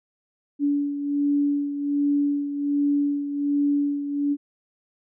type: beating tone pair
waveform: sine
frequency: 286.6 / 287.9 Hz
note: D4 / D4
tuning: -42 / -34 cents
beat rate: 1.3 Hz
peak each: -21 / -28 dBFS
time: 0.59-4.37 s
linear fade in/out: 50 ms
effects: none